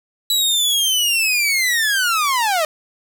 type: linear sweep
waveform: sawtooth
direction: down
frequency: 3951 to 601 Hz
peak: -12 dBFS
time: 0.3-2.65 s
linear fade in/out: 2 ms
effects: 7-bit